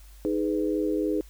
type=chord; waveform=sine; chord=G# minor; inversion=second; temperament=just; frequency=311.5 / 415.3 / 498.4 Hz; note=D#4 / G#4 / B4; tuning=+2 / 0 / +16 cents; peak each=-26 / -28 / -31 dBFS; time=0.25-1.21 s; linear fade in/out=0 ms; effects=added 50 Hz sine -46 dBFS peak until 1.29 s + white hiss -57 dBFS RMS until 1.29 s